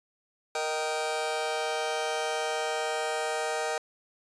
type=chord; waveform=sawtooth; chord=Eb major; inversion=second; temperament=just; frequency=466.7 / 622.3 / 777.8 Hz; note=Bb4 / Eb5 / G5; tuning=+2 / 0 / -14 cents; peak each=-29 dBFS; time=0.55-3.78 s; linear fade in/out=2 ms; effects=resampled to 22050 Hz